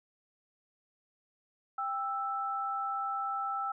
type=tone pair together; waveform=sine; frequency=792 / 1321.6 Hz; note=G5 / E6; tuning=+18 / +4 cents; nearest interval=major sixth; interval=886 cents; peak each=-36 / -33 dBFS; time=1.78-3.72 s; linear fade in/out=5 ms; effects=none